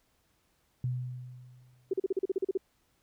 sine tone with exponential decay, 125.3 Hz, B2, 25 cents sharp, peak -27 dBFS, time 0.84-1.99 s, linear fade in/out 2 ms, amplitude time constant 250 ms
sine tone bursts, 381.9 Hz, G4, 45 cents flat, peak -25 dBFS, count 11, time 1.91-2.575 s, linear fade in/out 5 ms, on 25 ms, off 39 ms
effects pink hiss -72 dBFS RMS until 3.02 s

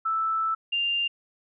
sine tone pair in turn, 1318.5 / 2794 Hz, E6 / F7, 0 / 0 cents, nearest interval octave + minor second, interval 1300 cents, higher second, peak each -23 dBFS, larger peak neither, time 0.05-0.55 / 0.72-1.08 s, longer first, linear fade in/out 10 ms, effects none

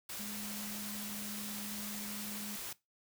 sine tone in noise, 207.7 Hz, G#3, in tune, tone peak -44 dBFS, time 0.19-2.56 s, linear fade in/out 5 ms, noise white, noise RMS -43 dBFS, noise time 0.09-2.73 s, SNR -4 dB, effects noise-tail reverb RT60 0.2 s tail -19 dB re dry

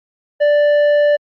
sine tone with tanh clipping, 587.3 Hz, D5, in tune, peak -11 dBFS, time 0.4-1.17 s, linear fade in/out 20 ms, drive 8 dB, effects Opus 48 kbps

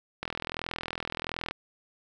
click train, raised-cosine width 0.3 ms, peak -16 dBFS, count 54, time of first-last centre 0.23-1.51 s, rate 41.4 Hz, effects none

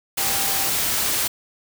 sine tone in noise, 786 Hz, G5, 4 cents sharp, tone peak -32 dBFS, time 0.18-0.7 s, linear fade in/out 10 ms, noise white, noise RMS -22 dBFS, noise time 0.17-1.28 s, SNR -13 dB, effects none

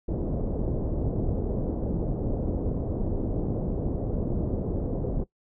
pink low-pass noise, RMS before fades -28 dBFS, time 0.08-5.24 s, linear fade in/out 10 ms, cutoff 540 Hz, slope 24 dB/octave, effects noise-tail reverb RT60 0.1 s tail -18 dB re dry

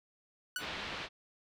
sawtooth tone with exponential decay, 1480 Hz, F#6, in tune, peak -28 dBFS, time 0.56-0.7 s, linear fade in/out 2 ms, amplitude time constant 29 ms
white low-pass noise, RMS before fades -41 dBFS, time 0.58-1.09 s, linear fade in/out 50 ms, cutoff 3700 Hz, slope 24 dB/octave
effects none

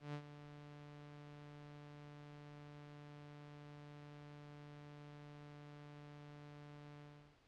sawtooth tone with ADSR envelope, 146.6 Hz, D3, 3 cents flat, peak -38 dBFS, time 0-7.4 s, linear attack 140 ms, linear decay 74 ms, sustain -12 dB, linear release 410 ms, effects pink hiss -71 dBFS RMS until 7.47 s + low-pass 4000 Hz 12 dB/octave

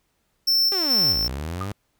square tone with tremolo, 5370 Hz, E8, 31 cents sharp, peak -17 dBFS, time 0.47-1.28 s, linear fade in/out 10 ms, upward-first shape square, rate 2.3 Hz, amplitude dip 40%
sawtooth linear two-way sweep, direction down then up, 408.4 to 51.91 to 104.2 Hz, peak -24 dBFS, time 0.72-1.72 s, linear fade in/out 0 ms, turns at 1.18 s
sine tone with exponential decay, 1224 Hz, D#6, 29 cents flat, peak -25 dBFS, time 1.61-1.73 s, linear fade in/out 1 ms, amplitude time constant 24 ms
effects pink hiss -70 dBFS RMS until 1.99 s

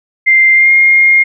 sine tone with pitch glide, 2093 to 2130 Hz, C7 to C7, 0 to +30 cents, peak -4 dBFS, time 0.26-1.24 s, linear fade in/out 20 ms, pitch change +30 cents, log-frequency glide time 0.54-0.71 s, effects none

